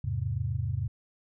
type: chord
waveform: sine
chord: E augmented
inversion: none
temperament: equal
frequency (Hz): 82.41 / 103.83 / 130.81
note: E2 / G#2 / B#2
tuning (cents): 0 / 0 / 0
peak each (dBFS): -34 / -31 / -32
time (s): 0.04-0.88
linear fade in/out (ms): 5
effects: none